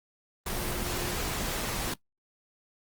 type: tone in noise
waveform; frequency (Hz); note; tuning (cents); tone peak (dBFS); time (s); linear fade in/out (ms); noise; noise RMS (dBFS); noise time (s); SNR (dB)
sine; 355.8; F4; +32; -38; 0.56-1.14; 5; pink; -32; 0.46-1.94; -9
effects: noise-tail reverb RT60 0.1 s tail -20 dB re dry + Opus 24 kbps